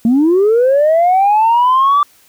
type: linear sweep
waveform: sine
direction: up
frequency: 220 to 1174.7 Hz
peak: -6 dBFS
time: 0.05-2.03 s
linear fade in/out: 2 ms
effects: tanh soft clip ceiling -5 dBFS + white hiss -49 dBFS RMS until 2.28 s